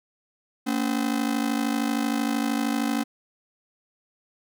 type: ring-modulated tone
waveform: 45% pulse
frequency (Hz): 256.2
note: C4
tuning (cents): -36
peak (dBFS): -20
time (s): 0.66-3.04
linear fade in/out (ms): 20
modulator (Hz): 26.5
effects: none